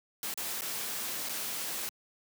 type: noise with dropouts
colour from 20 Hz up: white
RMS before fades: -36 dBFS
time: 0.23-1.89 s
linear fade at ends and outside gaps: 1 ms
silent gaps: 0.34-0.375 / 0.61-0.619 / 1.289-1.293 s
effects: high-pass 150 Hz 12 dB/octave